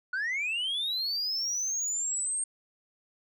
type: linear sweep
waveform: sine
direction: up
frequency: 1441 to 8640 Hz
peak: -26 dBFS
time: 0.13-2.44 s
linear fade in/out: 5 ms
effects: tanh soft clip ceiling -27 dBFS